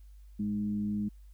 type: tone with frequency modulation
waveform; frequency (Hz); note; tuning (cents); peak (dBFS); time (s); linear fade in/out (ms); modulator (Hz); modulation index
sine; 207.7; G#3; 0; -29; 0.39-1.09; 10; 102; 0.43
effects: added 50 Hz sine -49 dBFS peak until 1.33 s + white hiss -73 dBFS RMS until 1.33 s